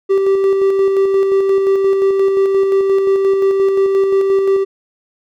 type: tone with tremolo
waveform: triangle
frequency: 389.6 Hz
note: G4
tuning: 11 cents flat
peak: -7 dBFS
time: 0.09-4.65 s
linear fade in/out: 20 ms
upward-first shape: square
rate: 5.7 Hz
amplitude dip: 30%
effects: none